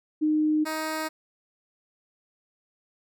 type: tone pair in turn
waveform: sine / 10% pulse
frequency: 306.8 / 314 Hz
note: D#4 / D#4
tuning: -24 / +16 cents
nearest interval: unison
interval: 40 cents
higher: second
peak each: -20 dBFS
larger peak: neither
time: 0.21-0.65 / 0.65-1.09 s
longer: neither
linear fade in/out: 20 ms
effects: none